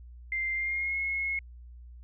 sine tone with pitch glide, 2093 to 2171 Hz, C7 to C#7, 0 to -37 cents, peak -28 dBFS, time 0.32-1.39 s, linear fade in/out 2 ms, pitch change +63 cents, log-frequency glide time 0.55-0.97 s, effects added 60 Hz sine -45 dBFS peak until 2.03 s

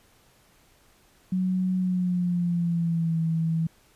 sine tone with pitch glide, 185 to 162.92 Hz, F#3 to E3, 0 to -20 cents, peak -22 dBFS, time 1.32-3.67 s, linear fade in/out 5 ms, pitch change -220 cents, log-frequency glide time 1.77-3.19 s, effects pink hiss -60 dBFS RMS until 3.95 s + resampled to 32000 Hz

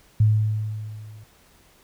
sine tone with level ramp, 107.5 Hz, A2, 40 cents flat, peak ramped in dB -12 to -41 dBFS, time 0.2-1.24 s, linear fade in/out 5 ms, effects pink hiss -56 dBFS RMS until 1.83 s

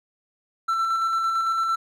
triangle tone with tremolo, 1339 Hz, E6, 27 cents sharp, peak -18 dBFS, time 0.68-1.76 s, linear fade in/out 10 ms, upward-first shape square, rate 8.9 Hz, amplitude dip 25%, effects none

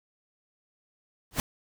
pink noise with exponential growth, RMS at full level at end -22 dBFS, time 1.31-1.4 s, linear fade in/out 0 ms, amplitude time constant 18 ms, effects none

